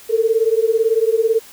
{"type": "beating tone pair", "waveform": "sine", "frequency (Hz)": [440, 458], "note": ["A4", "A#4"], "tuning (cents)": [0, -31], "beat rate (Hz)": 18, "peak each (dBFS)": -16, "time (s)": [0.09, 1.4], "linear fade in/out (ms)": 20, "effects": ["white hiss -42 dBFS RMS until 1.52 s"]}